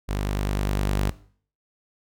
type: tone with level ramp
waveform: sawtooth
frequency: 49.82 Hz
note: G1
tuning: 29 cents sharp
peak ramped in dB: -20 to -16 dBFS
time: 0.08-1.11 s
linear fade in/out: 20 ms
effects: noise-tail reverb RT60 0.5 s tail -18 dB re dry